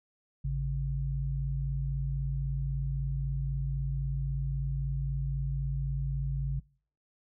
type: tone pair together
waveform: sine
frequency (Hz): 54.1 / 137.9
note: A1 / C#3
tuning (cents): -29 / -9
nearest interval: octave + major third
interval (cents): 1620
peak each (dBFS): -32 / -31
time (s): 0.44-6.6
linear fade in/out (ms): 10
effects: noise-tail reverb RT60 0.5 s tail -24 dB re dry